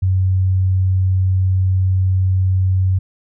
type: tone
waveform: sine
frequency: 93.7 Hz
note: F#2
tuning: 22 cents sharp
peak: -12 dBFS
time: 0.02-2.99 s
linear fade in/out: 10 ms
effects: none